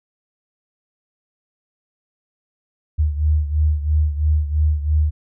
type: beating tone pair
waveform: sine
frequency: 75.4 / 78.4 Hz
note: D2 / D#2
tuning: +46 / +14 cents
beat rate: 3 Hz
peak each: -16 / -21 dBFS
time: 2.98-5.11 s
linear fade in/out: 20 ms
effects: none